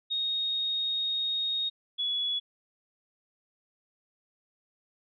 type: tone pair in turn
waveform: sine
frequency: 3729 / 3391 Hz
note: A#7 / G#7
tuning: 0 / +35 cents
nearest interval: major second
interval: 165 cents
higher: first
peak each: -27 dBFS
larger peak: neither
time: 0.1-1.7 / 1.98-2.4 s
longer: first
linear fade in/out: 20 ms
effects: none